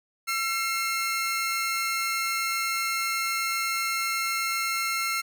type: tone pair together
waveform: sawtooth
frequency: 1348 / 2143 Hz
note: E6 / C7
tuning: +38 / +41 cents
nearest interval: minor sixth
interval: 803 cents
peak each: -25 dBFS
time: 0.27-5.22 s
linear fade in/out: 20 ms
effects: none